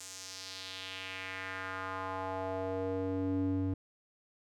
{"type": "tone with band-pass filter sweep", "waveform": "square", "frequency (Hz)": 94.5, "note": "F#2", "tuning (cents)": 37, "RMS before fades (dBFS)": -37, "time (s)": [0, 3.74], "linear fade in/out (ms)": 5, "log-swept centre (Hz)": [7500, 210], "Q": 2.2, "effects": []}